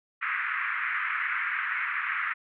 white band-pass noise, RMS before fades -30 dBFS, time 0.21-2.34 s, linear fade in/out 20 ms, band 1200 to 2200 Hz, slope 48 dB/octave, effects none

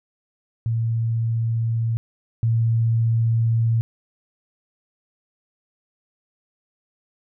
sine tone pair in turn, 114.4 / 114.4 Hz, A#2 / A#2, -32 / -32 cents, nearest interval unison, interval 0 cents, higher neither, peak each -19 / -16 dBFS, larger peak second, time 0.66-1.97 / 2.43-3.81 s, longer second, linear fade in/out 0 ms, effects none

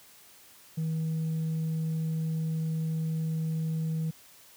sine tone with tanh clipping, 160 Hz, D#3, 49 cents sharp, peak -28 dBFS, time 0.77-4.11 s, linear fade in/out 10 ms, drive 1 dB, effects white hiss -55 dBFS RMS until 4.56 s + high-pass 60 Hz 12 dB/octave

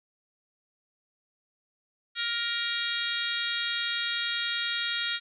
harmonic tone, 469.5 Hz, A#4, 12 cents sharp, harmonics 3 / 4 / 5 / 6 / 7 / 8 / 9, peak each -34 / -35 / -38 / -40 / -34 / -35 / -40 dBFS, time 2.15-5.2 s, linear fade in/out 50 ms, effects none

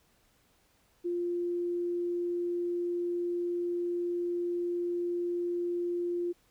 sine tone, 349.2 Hz, F4, in tune, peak -29 dBFS, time 1.04-6.33 s, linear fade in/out 20 ms, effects pink hiss -68 dBFS RMS until 6.5 s

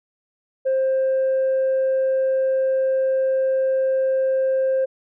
sine tone, 528 Hz, C5, 16 cents sharp, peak -15 dBFS, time 0.65-4.86 s, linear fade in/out 20 ms, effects tanh soft clip ceiling -15 dBFS

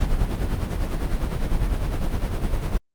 brown noise with tremolo, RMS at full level -21 dBFS, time 0-2.78 s, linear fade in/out 10 ms, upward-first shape sine, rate 9.9 Hz, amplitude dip 50%, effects Opus 48 kbps

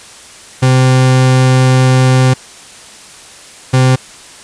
40% pulse tone bursts at uneven times, 129.3 Hz, C3, 20 cents flat, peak -5 dBFS, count 2, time 0.62-2.34 / 3.73-3.96 s, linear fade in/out 10 ms, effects white hiss -35 dBFS RMS until 4.43 s + resampled to 22050 Hz

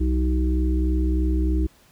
harmonic tone, 63.2 Hz, B1, 41 cents sharp, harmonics 1 / 3 / 5 / 6, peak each -19 / -32 / -26 / -34 dBFS, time 0-1.67 s, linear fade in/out 10 ms, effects pink hiss -56 dBFS RMS until 1.91 s

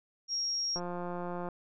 sine tone, 5590 Hz, F8, 1 cent sharp, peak -30 dBFS, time 0.28-0.8 s, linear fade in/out 50 ms
click train, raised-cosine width 1 ms, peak -25 dBFS, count 129, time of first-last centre 0.76-1.487 s, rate 176 Hz
effects none

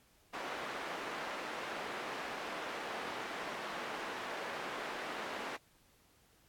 white band-pass noise, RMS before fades -42 dBFS, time 0.33-5.57 s, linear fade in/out 10 ms, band 300 to 1600 Hz, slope 12 dB/octave, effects pink hiss -68 dBFS RMS until 6.48 s + AAC 64 kbps

